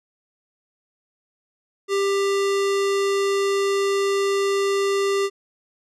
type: tone with low-pass filter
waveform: square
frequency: 396 Hz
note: G4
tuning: 18 cents sharp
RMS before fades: -21 dBFS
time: 1.88-5.3 s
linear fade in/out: 50 ms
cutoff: 7900 Hz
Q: 0.87
effects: none